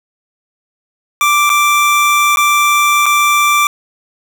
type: tone with dropouts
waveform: 25% pulse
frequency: 1174.7 Hz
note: D6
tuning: in tune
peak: -5 dBFS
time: 1.21-3.67 s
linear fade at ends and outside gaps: 1 ms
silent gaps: 1.494-1.5 / 2.36-2.371 / 3.058-3.063 s
effects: none